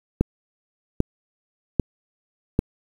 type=click train; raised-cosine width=3 ms; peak=-4 dBFS; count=4; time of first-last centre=0.21-2.591 s; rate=1.26 Hz; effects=7-bit